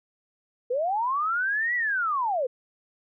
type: linear two-way sweep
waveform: sine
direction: up then down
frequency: 466.2 to 1975.5 to 472.5 Hz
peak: -23 dBFS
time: 0.7-2.47 s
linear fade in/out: 10 ms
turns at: 1.75 s
effects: none